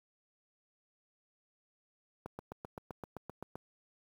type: click train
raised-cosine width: 1 ms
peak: -28 dBFS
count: 11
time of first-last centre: 2.26-3.555 s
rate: 7.72 Hz
effects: high-pass 60 Hz 12 dB/octave + 9-bit